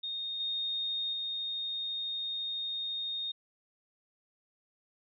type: tone with level steps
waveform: sine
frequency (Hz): 3694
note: A#7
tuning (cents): -16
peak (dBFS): -34 / -31 / -33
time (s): 0.03-3.32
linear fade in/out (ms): 10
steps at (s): 0.4 / 1.13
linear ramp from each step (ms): 2
effects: none